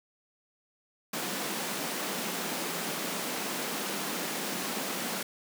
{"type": "high-pass noise", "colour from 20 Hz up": "pink", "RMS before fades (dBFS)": -34, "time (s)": [1.13, 5.23], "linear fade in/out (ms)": 5, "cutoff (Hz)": 170, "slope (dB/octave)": 48, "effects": []}